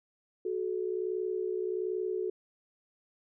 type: tone pair together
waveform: sine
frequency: 370 / 431.3 Hz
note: F#4 / A4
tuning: 0 / -35 cents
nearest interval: minor third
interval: 265 cents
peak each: -32 / -34 dBFS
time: 0.45-2.3 s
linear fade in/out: 5 ms
effects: none